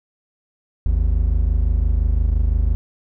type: tone pair together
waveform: triangle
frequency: 51.91 / 77.78 Hz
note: G#1 / D#2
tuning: 0 / 0 cents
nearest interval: perfect fifth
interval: 700 cents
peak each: -14 / -18 dBFS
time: 0.86-2.75 s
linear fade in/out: 0 ms
effects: none